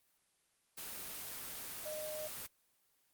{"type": "tone in noise", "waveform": "sine", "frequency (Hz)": 613, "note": "D#5", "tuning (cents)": -26, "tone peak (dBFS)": -41, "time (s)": [1.85, 2.28], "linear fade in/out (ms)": 10, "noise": "white", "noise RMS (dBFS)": -45, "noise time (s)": [0.77, 2.47], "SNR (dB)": 1, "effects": ["white hiss -75 dBFS RMS until 3.13 s", "Opus 24 kbps"]}